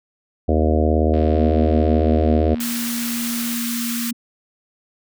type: harmonic tone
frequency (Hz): 78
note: D#2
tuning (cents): +5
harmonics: 1 / 3 / 4 / 5 / 6 / 7 / 8 / 9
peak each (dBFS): -17 / -22 / -23 / -24 / -25 / -25 / -26 / -27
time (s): 0.48-2.55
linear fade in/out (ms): 10
type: click train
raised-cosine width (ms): 0.3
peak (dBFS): -22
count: 189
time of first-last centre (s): 1.14-3.541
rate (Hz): 78.3
type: tone with pitch glide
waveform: sine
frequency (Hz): 240.1 to 235.8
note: B3 to A#3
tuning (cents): -49 to +20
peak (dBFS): -23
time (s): 1.35-4.13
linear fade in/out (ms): 10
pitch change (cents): -31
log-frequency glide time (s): 1.89-3
type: high-pass noise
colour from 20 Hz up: white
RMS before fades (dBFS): -27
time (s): 2.6-4.11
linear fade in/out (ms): 5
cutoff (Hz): 1100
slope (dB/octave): 48
effects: none